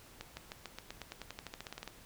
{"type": "accelerating click train", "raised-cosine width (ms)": 0.2, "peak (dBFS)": -25, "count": 19, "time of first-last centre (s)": [0.21, 1.877], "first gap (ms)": 160, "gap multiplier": 0.93, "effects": ["pink hiss -57 dBFS RMS until 2.05 s"]}